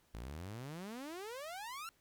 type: exponential sweep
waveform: sawtooth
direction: up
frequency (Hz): 51.91 to 1396.9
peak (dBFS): -40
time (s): 0.14-1.89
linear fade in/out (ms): 0
effects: pink hiss -72 dBFS RMS until 2 s